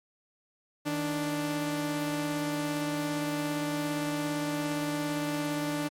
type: tone pair together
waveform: sawtooth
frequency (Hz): 155.58 / 293.7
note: D#3 / D4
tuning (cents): 0 / 0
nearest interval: major seventh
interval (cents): 1100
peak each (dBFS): -32 / -26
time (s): 0.85-5.89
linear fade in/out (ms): 20
effects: MP3 64 kbps